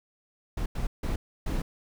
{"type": "noise bursts at uneven times", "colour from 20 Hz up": "brown", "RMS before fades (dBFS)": -29, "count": 4, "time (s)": [[0.57, 0.66], [0.75, 0.87], [1.03, 1.16], [1.46, 1.62]], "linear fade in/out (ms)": 5, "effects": []}